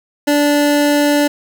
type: tone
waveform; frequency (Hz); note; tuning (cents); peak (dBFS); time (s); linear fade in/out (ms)
25% pulse; 291.4; D4; -13; -7; 0.27-1.28; 10
effects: 7-bit